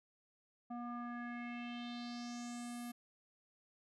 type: tone with low-pass filter sweep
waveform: square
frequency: 240 Hz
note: B3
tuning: 49 cents flat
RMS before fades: -45 dBFS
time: 0.7-2.92 s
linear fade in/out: 10 ms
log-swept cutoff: 920 to 12000 Hz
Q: 3.8
effects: none